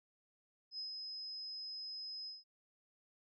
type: tone with ADSR envelope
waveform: sine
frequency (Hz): 5080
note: D#8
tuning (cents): +35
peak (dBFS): -40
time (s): 0.71-2.44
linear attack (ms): 74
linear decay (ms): 120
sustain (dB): -3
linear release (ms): 170
effects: none